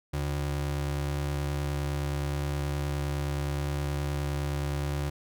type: ring-modulated tone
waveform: square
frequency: 109.6 Hz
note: A2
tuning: 6 cents flat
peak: -26 dBFS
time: 0.13-5.1 s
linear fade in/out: 10 ms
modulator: 34.8 Hz
effects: none